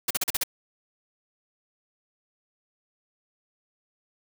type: noise bursts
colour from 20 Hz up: white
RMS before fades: -25 dBFS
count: 6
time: 0.08-0.436 s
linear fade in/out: 5 ms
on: 26 ms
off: 40 ms
effects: none